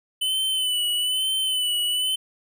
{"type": "tone with vibrato", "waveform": "square", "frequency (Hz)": 3011, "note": "F#7", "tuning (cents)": 30, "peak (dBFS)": -22, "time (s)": [0.21, 2.16], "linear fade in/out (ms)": 10, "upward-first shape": "sine", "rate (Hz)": 1.1, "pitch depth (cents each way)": 45, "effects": []}